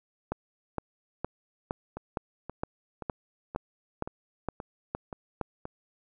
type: two click trains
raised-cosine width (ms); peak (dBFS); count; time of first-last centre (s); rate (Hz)
1; -23 / -16; 8 / 12; 1.97-5.654 / 0.32-5.413; 1.9 / 2.16
effects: none